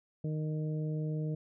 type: harmonic tone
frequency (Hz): 154.4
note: D#3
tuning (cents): -13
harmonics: 1 / 2 / 3 / 4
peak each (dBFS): -32 / -42 / -43 / -49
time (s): 0.24-1.35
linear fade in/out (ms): 5
effects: none